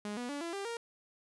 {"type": "tone with pitch steps", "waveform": "sawtooth", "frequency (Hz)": [207.7, 244.2, 287, 337.4, 396.6, 466.3], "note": ["G#3", "B3", "D4", "E4", "G4", "A#4"], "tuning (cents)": [0, -19, -40, 40, 20, 1], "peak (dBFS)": -33, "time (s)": [0.05, 0.77], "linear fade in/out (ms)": 2, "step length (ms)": 120, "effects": ["resampled to 24000 Hz"]}